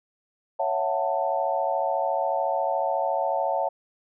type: chord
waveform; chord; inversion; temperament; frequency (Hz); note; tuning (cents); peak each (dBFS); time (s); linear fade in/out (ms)
sine; F# minor seventh; second; just; 555 / 666 / 740 / 888; C#5 / E5 / F#5 / A5; +2 / +18 / 0 / +16; -28; 0.59-3.69; 10
effects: none